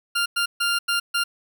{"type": "tone bursts at uneven times", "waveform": "20% pulse", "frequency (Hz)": 1396.9, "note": "F6", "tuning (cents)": 0, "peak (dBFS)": -15, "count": 5, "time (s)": [[0.15, 0.26], [0.36, 0.46], [0.6, 0.79], [0.88, 1], [1.14, 1.24]], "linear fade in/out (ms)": 10, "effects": []}